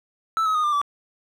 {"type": "tone with pitch steps", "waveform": "triangle", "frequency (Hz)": [1318.5, 1275.8, 1234.5, 1194.5, 1155.8], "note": ["E6", "D#6", "D#6", "D6", "D6"], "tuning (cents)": [0, 43, -14, 29, -28], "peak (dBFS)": -17, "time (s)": [0.37, 0.815], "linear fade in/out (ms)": 0, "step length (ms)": 89, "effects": []}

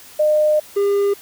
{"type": "tone pair in turn", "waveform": ["sine", "triangle"], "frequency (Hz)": [608, 402.3], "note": ["D#5", "G4"], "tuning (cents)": [-40, 45], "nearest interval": "perfect fifth", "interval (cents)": 715, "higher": "first", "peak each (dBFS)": [-12, -12], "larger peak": "neither", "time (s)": [[0.19, 0.6], [0.76, 1.14]], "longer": "first", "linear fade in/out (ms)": 10, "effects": ["white hiss -42 dBFS RMS until 1.21 s"]}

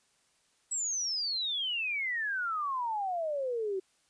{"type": "exponential sweep", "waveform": "sine", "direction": "down", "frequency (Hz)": [7902, 370], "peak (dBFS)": -30, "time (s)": [0.71, 3.8], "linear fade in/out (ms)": 10, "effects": ["white hiss -70 dBFS RMS until 4.09 s", "resampled to 22050 Hz"]}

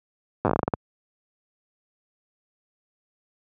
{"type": "slowing click train", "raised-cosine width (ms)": 1, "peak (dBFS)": -7, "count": 12, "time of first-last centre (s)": [0.45, 0.738], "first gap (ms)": 8, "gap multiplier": 1.22, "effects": ["high-pass 80 Hz 12 dB/octave"]}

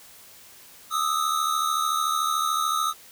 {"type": "tone pair together", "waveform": "square", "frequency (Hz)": [1226.4, 1300], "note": ["D#6", "E6"], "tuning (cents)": [-25, -24], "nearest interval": "minor second", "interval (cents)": 101, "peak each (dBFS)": -26, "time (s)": [0.9, 2.94], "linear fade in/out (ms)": 50, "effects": ["white hiss -49 dBFS RMS until 3.11 s"]}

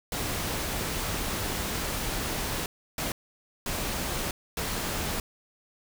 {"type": "noise bursts at uneven times", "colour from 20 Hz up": "pink", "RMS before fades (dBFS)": -31, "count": 4, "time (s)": [[0.12, 2.66], [2.98, 3.12], [3.66, 4.31], [4.57, 5.2]], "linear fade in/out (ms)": 2, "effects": []}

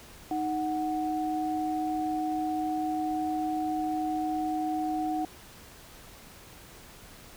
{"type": "tone pair together", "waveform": "sine", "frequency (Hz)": [311.1, 740], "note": ["D#4", "F#5"], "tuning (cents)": [0, 0], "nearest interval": "octave + minor third", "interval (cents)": 1500, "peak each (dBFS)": [-30, -30], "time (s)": [0.31, 5.25], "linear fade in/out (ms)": 2, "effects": ["pink hiss -50 dBFS RMS until 7.36 s"]}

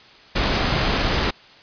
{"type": "noise", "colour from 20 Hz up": "pink", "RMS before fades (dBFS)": -20, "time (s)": [0.35, 1.31], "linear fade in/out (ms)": 10, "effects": ["white hiss -47 dBFS RMS until 1.62 s", "resampled to 11025 Hz"]}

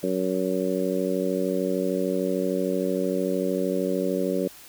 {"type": "harmonic tone", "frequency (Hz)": 93.2, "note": "F#2", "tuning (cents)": 13, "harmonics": [2, 3, 4, 5, 6], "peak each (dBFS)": [-29, -29, -29, -29, -29], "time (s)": [0.03, 4.48], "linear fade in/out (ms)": 5, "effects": ["white hiss -47 dBFS RMS until 4.68 s"]}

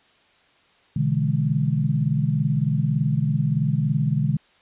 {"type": "chord", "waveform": "sine", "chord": "E dominant seventh", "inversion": "second", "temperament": "equal", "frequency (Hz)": [123.47, 146.83, 164.81, 207.7], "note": ["B2", "D3", "E3", "G#3"], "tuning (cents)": [0, 0, 0, 0], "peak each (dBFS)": [-25, -21, -27, -27], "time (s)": [0.96, 4.37], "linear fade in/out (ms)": 5, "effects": ["white hiss -58 dBFS RMS until 4.61 s", "resampled to 8000 Hz"]}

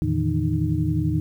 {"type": "tone cluster", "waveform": "sine", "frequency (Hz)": [84.5, 114.5, 151.4, 162.8, 308], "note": ["E2", "A#2", "D#3", "E3", "D#4"], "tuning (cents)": [43, -31, -47, -21, -17], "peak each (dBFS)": -26, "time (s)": [0.02, 1.2], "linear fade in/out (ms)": 0, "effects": ["9-bit"]}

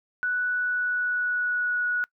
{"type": "tone with pitch glide", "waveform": "sine", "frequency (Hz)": [1480, 1463], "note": ["F#6", "F#6"], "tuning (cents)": [0, -20], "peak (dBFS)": -23, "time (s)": [0.23, 2.04], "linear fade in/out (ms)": 0, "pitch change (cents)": -20, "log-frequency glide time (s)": [0.47, 1.89], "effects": ["noise-tail reverb RT60 0.1 s tail -24 dB re dry"]}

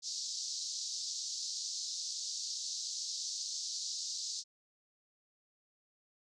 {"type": "band-pass noise", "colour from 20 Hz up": "pink", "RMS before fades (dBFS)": -40, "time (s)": [0.02, 4.44], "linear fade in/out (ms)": 50, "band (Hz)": [4200, 6900], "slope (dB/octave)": 48, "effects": []}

